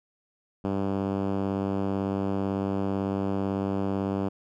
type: tone with band-pass filter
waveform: 5% pulse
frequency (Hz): 98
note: G2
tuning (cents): 0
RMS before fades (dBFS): -28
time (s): 0.64-4.29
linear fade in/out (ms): 10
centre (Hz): 200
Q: 0.93
effects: none